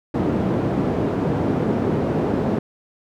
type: band-pass noise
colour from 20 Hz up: white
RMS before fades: -21 dBFS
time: 0.14-2.59 s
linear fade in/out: 5 ms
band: 120 to 340 Hz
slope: 12 dB/octave
effects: none